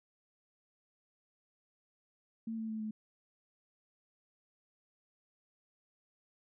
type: tone with pitch steps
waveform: sine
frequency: 225.2 / 222.1 / 219 / 216 Hz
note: A3 / A3 / A3 / A3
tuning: +40 / +16 / -8 / -32 cents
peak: -36 dBFS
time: 2.47-2.91 s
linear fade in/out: 5 ms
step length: 110 ms
effects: none